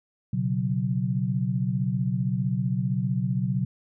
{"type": "chord", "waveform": "sine", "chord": "B suspended second", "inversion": "none", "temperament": "just", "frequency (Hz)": [123.47, 138.9, 185.21], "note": ["B2", "C#3", "F#3"], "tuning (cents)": [0, 4, 2], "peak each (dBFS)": [-27, -28, -27], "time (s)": [0.33, 3.65], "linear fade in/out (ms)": 5, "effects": []}